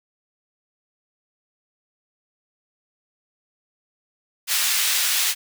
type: high-pass noise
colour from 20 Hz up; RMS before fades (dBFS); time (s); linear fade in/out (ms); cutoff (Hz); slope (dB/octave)
pink; -21; 4.47-5.35; 50; 2400; 12
effects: none